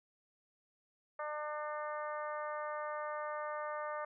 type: harmonic tone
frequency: 300 Hz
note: D4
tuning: 37 cents sharp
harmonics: 2 / 3 / 4 / 5 / 6 / 7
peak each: -41 / -45 / -42 / -50 / -50 / -57 dBFS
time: 1.19-4.05 s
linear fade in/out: 5 ms
effects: none